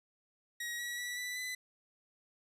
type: tone with pitch steps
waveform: sawtooth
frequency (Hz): 1900 / 1925.4 / 1951.2 / 1977.3 / 2004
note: A#6 / B6 / B6 / B6 / B6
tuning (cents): +33 / -45 / -21 / +2 / +25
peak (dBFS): -34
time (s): 0.6-1.55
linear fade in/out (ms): 5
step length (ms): 190
effects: resampled to 32000 Hz